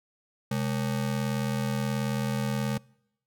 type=ring-modulated tone; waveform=square; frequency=170.1 Hz; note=F3; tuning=45 cents flat; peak=-24 dBFS; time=0.51-2.78 s; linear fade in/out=5 ms; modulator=39.3 Hz; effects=noise-tail reverb RT60 0.8 s tail -25 dB re dry